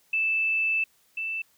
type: tone pair in turn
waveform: sine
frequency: 2637 / 2652 Hz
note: E7 / E7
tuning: 0 / +10 cents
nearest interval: unison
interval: 10 cents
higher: second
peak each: -22 / -28 dBFS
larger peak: first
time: 0.13-0.84 / 1.17-1.42 s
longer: first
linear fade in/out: 5 ms
effects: white hiss -64 dBFS RMS until 1.57 s